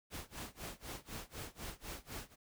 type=noise with tremolo; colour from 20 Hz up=pink; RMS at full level=-44 dBFS; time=0.1-2.36 s; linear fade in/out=50 ms; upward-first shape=sine; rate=4 Hz; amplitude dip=95%; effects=none